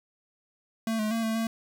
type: tone with pitch steps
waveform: square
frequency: 224.4 / 214.2 / 227.4 / 222.6 / 226 Hz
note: A3 / A3 / A#3 / A3 / A3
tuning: +34 / -46 / -43 / +20 / +47 cents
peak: -27 dBFS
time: 0.87-1.47 s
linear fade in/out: 2 ms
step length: 120 ms
effects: 9-bit